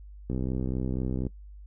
click train, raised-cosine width 3 ms, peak -18 dBFS, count 63, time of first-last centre 0.3-1.267 s, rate 64.1 Hz, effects noise-tail reverb RT60 0.1 s tail -19 dB re dry + added 50 Hz sine -43 dBFS peak until 1.66 s

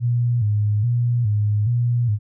sine tone with vibrato, 112.2 Hz, A2, 34 cents sharp, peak -16 dBFS, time 0-2.19 s, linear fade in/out 50 ms, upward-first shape square, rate 1.2 Hz, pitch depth 120 cents each way, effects none

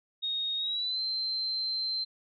sine tone with pitch glide, 3729 to 4114 Hz, A#7 to C8, 0 to -30 cents, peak -29 dBFS, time 0.22-2.05 s, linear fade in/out 20 ms, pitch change +170 cents, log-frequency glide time 0.57-1.01 s, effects none

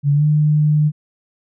sine tone with pitch glide, 143.1 to 150.91 Hz, D3 to D3, -45 to +47 cents, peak -11 dBFS, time 0.03-0.92 s, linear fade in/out 50 ms, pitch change +92 cents, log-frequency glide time 0.13-0.24 s, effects none

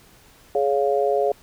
harmonic tone, 140 Hz, C#3, 18 cents sharp, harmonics 3 / 4 / 5, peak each -21 / -22 / -23 dBFS, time 0.55-1.32 s, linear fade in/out 2 ms, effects pink hiss -52 dBFS RMS until 1.42 s

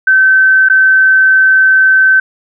sine tone with dropouts, 1538 Hz, G6, 33 cents flat, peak -4 dBFS, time 0.07-2.2 s, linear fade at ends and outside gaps 5 ms, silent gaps 0.687-0.698 s, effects none

